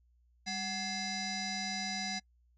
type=tone with frequency modulation; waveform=sine; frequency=2093 Hz; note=C7; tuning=in tune; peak=-34 dBFS; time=0.46-2.2 s; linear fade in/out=20 ms; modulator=947 Hz; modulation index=3.9; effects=noise-tail reverb RT60 0.1 s tail -26 dB re dry + added 60 Hz sine -65 dBFS peak until 2.57 s